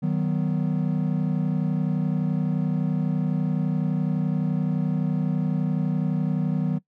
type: chord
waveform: triangle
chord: B major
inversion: first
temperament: equal with one note detuned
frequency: 155.56 / 187.36 / 246.9 Hz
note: D#3 / F#3 / B3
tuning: 0 / +22 / 0 cents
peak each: -22 / -23 / -27 dBFS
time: 0.02-6.79 s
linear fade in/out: 20 ms
effects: noise-tail reverb RT60 0.1 s tail -21 dB re dry + tanh soft clip ceiling -11 dBFS